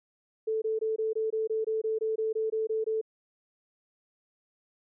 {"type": "tone bursts", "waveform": "sine", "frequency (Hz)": 440, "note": "A4", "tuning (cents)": 0, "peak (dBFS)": -26, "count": 15, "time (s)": [0.47, 3.014], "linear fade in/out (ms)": 10, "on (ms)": 150, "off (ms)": 21, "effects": []}